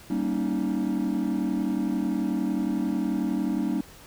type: chord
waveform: triangle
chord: Eb dominant seventh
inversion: first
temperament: just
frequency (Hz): 194.45 / 233.3 / 280 / 311.1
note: G3 / Bb3 / Db4 / Eb4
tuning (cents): -14 / +2 / +18 / 0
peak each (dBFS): -27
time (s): 0.1-3.81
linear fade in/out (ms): 5
effects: tanh soft clip ceiling -15 dBFS + pink hiss -49 dBFS RMS until 4.06 s